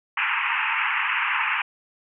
white band-pass noise, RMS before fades -24 dBFS, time 0.17-1.62 s, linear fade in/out 5 ms, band 850 to 2800 Hz, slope 96 dB/octave, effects none

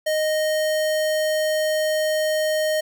square tone, 620 Hz, D#5, 6 cents flat, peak -20 dBFS, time 0.06-2.81 s, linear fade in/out 10 ms, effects none

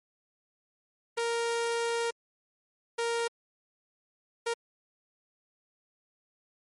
sawtooth tone bursts at uneven times, 466.2 Hz, A#4, in tune, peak -24 dBFS, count 3, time 1.17-2.11 / 2.98-3.28 / 4.46-4.54 s, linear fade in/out 10 ms, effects MP3 48 kbps

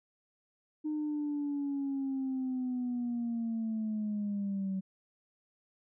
sine linear sweep, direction down, 306.7 to 189.1 Hz, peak -30 dBFS, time 0.84-4.81 s, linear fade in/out 20 ms, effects tanh soft clip ceiling -28 dBFS

